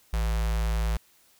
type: tone with notch filter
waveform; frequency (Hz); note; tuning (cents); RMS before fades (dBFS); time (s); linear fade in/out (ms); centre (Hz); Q
square; 55; A1; 0; -26; 0.13-0.97; 5; 290; 0.84
effects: white hiss -61 dBFS RMS until 1.39 s

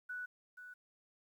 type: tone with echo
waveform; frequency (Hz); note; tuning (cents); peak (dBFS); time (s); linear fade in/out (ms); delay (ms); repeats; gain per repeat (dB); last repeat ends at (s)
sine; 1480; F#6; 0; -40; 0.09-0.26; 10; 480; 1; -9; 0.74
effects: 12-bit

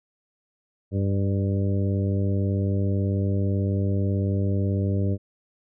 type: harmonic tone with a mistuned harmonic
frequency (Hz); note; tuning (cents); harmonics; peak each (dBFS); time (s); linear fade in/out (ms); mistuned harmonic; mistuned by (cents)
98.2; G2; +4; 1 / 2 / 3 / 4 / 5 / 6; -22 / -28 / -32 / -34 / -36 / -38; 0.91-5.18; 50; 6; +20
effects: none

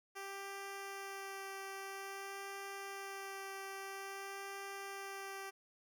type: tone with vibrato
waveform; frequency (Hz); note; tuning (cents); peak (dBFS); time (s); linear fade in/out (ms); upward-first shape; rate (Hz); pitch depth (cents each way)
10% pulse; 392; G4; 0; -36; 0.15-5.51; 20; sine; 0.5; 11
effects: none

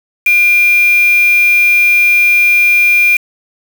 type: tone with quantisation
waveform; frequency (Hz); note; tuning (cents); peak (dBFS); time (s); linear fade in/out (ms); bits
sine; 2400; D7; +37; -6; 0.26-3.17; 5; 3
effects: none

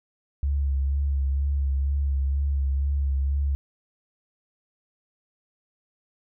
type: tone with vibrato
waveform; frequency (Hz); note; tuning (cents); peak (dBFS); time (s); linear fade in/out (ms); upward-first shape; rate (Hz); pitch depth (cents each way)
sine; 69.3; C#2; 0; -21; 0.43-3.55; 0; sine; 2.1; 34
effects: none

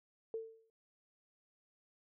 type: tone with exponential decay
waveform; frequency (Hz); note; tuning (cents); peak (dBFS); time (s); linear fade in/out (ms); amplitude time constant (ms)
sine; 448.3; A4; +32; -35; 0.34-0.7; 1; 77
effects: none

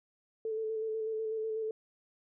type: tone with vibrato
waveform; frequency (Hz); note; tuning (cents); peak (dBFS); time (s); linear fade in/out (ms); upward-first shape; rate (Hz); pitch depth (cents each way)
sine; 440; A4; 0; -32; 0.45-1.71; 2; square; 8.1; 19
effects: none

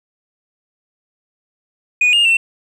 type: tone with pitch steps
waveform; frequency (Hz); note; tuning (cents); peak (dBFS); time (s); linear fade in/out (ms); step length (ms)
sine; 2468 / 2830 / 2695; D#7 / F7 / E7; -15 / +22 / +38; -7; 2.01-2.37; 5; 120
effects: tanh soft clip ceiling -9 dBFS + 8-bit

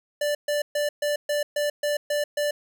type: tone bursts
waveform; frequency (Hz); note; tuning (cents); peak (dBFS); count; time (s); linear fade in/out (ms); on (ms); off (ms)
square; 587.3; D5; 0; -23; 9; 0.21-2.51; 5; 140; 130
effects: none

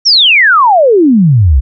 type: exponential sweep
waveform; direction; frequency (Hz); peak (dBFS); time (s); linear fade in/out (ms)
sine; down; 5770 to 58.9; -3; 0.05-1.61; 20
effects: none

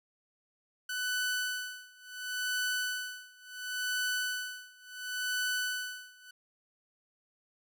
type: tone with tremolo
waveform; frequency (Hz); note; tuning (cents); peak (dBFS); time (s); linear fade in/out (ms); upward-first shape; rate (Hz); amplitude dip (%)
sawtooth; 1496; F#6; +19; -26; 0.89-6.31; 5; sine; 0.71; 95
effects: none

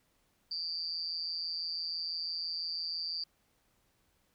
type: tone with amplitude modulation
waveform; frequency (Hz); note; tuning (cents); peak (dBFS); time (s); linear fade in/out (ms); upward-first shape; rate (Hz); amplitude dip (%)
sine; 4699; D8; 0; -30; 0.51-3.24; 5; sine; 166; 100
effects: pink hiss -73 dBFS RMS until 4.34 s

